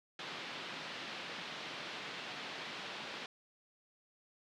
white band-pass noise, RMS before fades -45 dBFS, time 0.19-3.26 s, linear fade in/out 2 ms, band 140 to 3900 Hz, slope 24 dB/octave, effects none

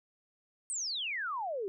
sine exponential sweep, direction down, 8810 to 370 Hz, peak -33 dBFS, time 0.7-1.68 s, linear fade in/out 0 ms, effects none

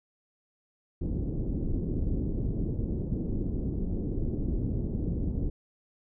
pink low-pass noise, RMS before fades -30 dBFS, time 1.01-5.5 s, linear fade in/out 10 ms, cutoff 360 Hz, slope 24 dB/octave, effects none

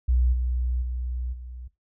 sine tone with level steps, 61.74 Hz, B1, in tune, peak -18 / -23 / -27 / -36 dBFS, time 0.08-1.68 s, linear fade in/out 10 ms, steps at 0.32 / 0.81 / 1.32 s, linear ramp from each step 20 ms, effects noise-tail reverb RT60 0.2 s tail -18 dB re dry

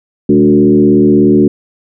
sine tone with frequency modulation, 288.6 Hz, D4, 30 cents flat, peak -4 dBFS, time 0.29-1.48 s, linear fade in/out 5 ms, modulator 76.6 Hz, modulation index 1.4, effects none

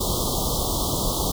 pink band-stop noise, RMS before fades -24 dBFS, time 0-1.32 s, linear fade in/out 10 ms, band 1200 to 3200 Hz, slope 96 dB/octave, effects none

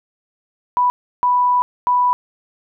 sine tone bursts at uneven times, 987 Hz, B5, 1 cent flat, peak -12 dBFS, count 3, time 0.77-0.9 / 1.23-1.62 / 1.87-2.13 s, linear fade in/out 0 ms, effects none

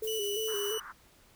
violet noise with tremolo, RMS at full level -42 dBFS, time 0.02-0.75 s, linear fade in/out 20 ms, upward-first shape sine, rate 9.6 Hz, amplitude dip 25%
sine tone with vibrato, 422.7 Hz, G#4, 31 cents sharp, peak -32 dBFS, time 0.02-0.78 s, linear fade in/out 5 ms, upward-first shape square, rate 2.9 Hz, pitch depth 64 cents each way
sawtooth tone, 2960 Hz, F#7, in tune, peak -32 dBFS, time 0.07-0.8 s, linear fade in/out 5 ms
white band-pass noise, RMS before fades -46 dBFS, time 0.47-0.93 s, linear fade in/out 20 ms, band 990 to 1600 Hz, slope 48 dB/octave
effects pink hiss -61 dBFS RMS until 1.35 s

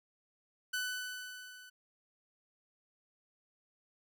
sawtooth tone with level ramp, 1498 Hz, F#6, 21 cents sharp, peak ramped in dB -29 to -49 dBFS, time 0.73-1.7 s, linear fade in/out 10 ms, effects none

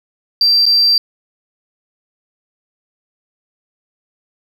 sine tone with dropouts, 4700 Hz, D8, 1 cent sharp, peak -7 dBFS, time 0.41-0.98 s, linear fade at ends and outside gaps 2 ms, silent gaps 0.656-0.663 s, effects tanh soft clip ceiling -5 dBFS

